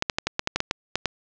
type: clicks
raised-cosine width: 0.2 ms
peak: -5 dBFS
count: 11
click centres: 0.024 / 0.098 / 0.185 / 0.27 / 0.394 / 0.474 / 0.56 / 0.604 / 0.711 / 0.956 / 1.057 s
effects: low-pass 7000 Hz 12 dB/octave